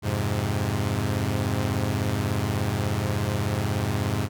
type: chord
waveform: sawtooth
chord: F minor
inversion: none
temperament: equal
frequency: 87.31 / 103.83 / 130.81 Hz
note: F2 / Ab2 / C3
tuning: 0 / 0 / 0 cents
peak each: -26 / -22 / -25 dBFS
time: 0.02-4.29 s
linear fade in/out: 50 ms
effects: none